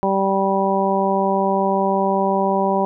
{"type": "harmonic tone", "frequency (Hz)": 194.6, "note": "G3", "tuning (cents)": -12, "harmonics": [1, 2, 3, 4, 5], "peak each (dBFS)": [-22, -22, -22, -22, -22], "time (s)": [0.03, 2.85], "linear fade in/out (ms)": 0, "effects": []}